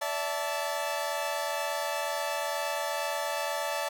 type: chord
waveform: sawtooth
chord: D suspended second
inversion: none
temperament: equal with one note detuned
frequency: 577.2 / 659.3 / 880 Hz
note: D5 / E5 / A5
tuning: -30 / 0 / 0 cents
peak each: -30 / -31 / -30 dBFS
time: 0.01-3.89 s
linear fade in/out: 10 ms
effects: none